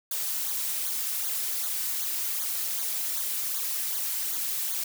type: noise with flanger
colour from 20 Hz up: blue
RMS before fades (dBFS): -30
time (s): 0.11-4.84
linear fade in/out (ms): 5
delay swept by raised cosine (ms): 0.37 to 3.67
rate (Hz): 2.6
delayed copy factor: -0.85
effects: none